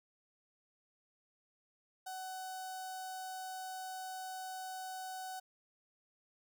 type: tone with notch filter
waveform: sawtooth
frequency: 750 Hz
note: F#5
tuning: 23 cents sharp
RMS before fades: -44 dBFS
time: 2.06-5.4 s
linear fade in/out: 10 ms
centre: 2300 Hz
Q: 0.88
effects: none